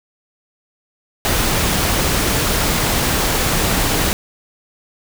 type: noise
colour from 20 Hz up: pink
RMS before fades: -17 dBFS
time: 1.25-4.13 s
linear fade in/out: 0 ms
effects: none